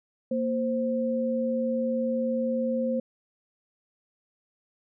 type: tone pair together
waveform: sine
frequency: 233.1 / 523.3 Hz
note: A#3 / C5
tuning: 0 / 0 cents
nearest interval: octave + major second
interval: 1400 cents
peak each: -27 dBFS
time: 0.31-3 s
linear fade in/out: 5 ms
effects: none